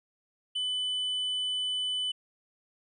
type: tone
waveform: triangle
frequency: 3000 Hz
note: F#7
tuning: 23 cents sharp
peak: -27 dBFS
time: 0.55-2.12 s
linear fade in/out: 10 ms
effects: resampled to 24000 Hz